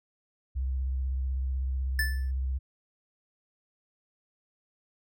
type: tone with vibrato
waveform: sine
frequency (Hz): 65.4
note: C2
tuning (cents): 0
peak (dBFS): -27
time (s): 0.55-2.59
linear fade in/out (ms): 20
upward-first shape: sine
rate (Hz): 16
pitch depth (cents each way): 47
type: tone with exponential decay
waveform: square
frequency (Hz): 1754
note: A6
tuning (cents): -6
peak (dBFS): -24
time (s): 1.99-2.31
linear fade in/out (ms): 2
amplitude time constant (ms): 69
effects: none